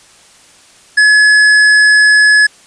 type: tone with hard clipping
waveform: sine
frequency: 1700 Hz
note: G#6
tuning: 40 cents sharp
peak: -6 dBFS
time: 0.97-2.47 s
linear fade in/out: 10 ms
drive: 10 dB
effects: white hiss -43 dBFS RMS until 2.66 s + resampled to 22050 Hz